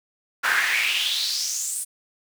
brown noise with high-pass filter sweep, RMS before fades -24 dBFS, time 0.43-1.85 s, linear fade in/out 20 ms, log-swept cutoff 1400 to 9400 Hz, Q 5.2, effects none

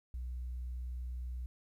sine tone, 61.74 Hz, B1, in tune, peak -36 dBFS, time 0.14-1.46 s, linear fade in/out 0 ms, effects tanh soft clip ceiling -35 dBFS + 12-bit

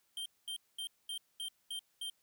square tone bursts, 3156 Hz, G7, 11 cents sharp, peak -39 dBFS, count 7, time 0.17-2.099 s, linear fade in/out 2 ms, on 87 ms, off 220 ms, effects white hiss -75 dBFS RMS until 2.22 s

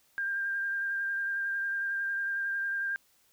sine tone with vibrato, 1595 Hz, G6, 30 cents sharp, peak -29 dBFS, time 0.18-2.96 s, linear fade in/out 0 ms, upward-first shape sine, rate 11 Hz, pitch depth 17 cents each way, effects white hiss -67 dBFS RMS until 3.32 s

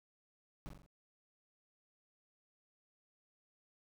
brown noise with echo, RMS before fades -45 dBFS, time 0.66-0.69 s, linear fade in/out 0 ms, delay 43 ms, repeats 4, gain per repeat -5 dB, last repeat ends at 0.862 s, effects none

